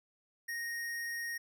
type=tone; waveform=square; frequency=1864.7 Hz; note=A#6; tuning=in tune; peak=-37 dBFS; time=0.48-1.38 s; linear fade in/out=10 ms; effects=none